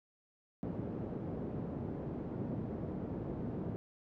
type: band-pass noise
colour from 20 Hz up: pink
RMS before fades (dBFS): -40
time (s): 0.63-3.76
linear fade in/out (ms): 0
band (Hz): 120 to 390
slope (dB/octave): 12
effects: none